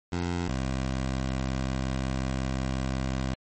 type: tone pair in turn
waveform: 15% pulse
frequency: 87.31 / 65.54 Hz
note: F2 / C2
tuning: 0 / +4 cents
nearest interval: perfect fourth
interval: 496 cents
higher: first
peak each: -21 dBFS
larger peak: neither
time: 0.12-0.48 / 0.48-3.34 s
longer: second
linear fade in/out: 5 ms
effects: MP3 32 kbps